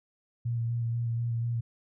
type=tone with vibrato; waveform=sine; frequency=117.1 Hz; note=A#2; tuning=8 cents sharp; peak=-27 dBFS; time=0.45-1.61 s; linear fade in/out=10 ms; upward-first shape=square; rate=4.1 Hz; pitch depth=17 cents each way; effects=none